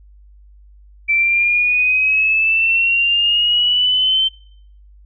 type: exponential sweep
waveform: sine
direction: up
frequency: 2327 to 3106 Hz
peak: -12 dBFS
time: 1.08-4.29 s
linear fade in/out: 20 ms
effects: noise-tail reverb RT60 0.7 s tail -26 dB re dry + added 50 Hz sine -42 dBFS peak until 5.05 s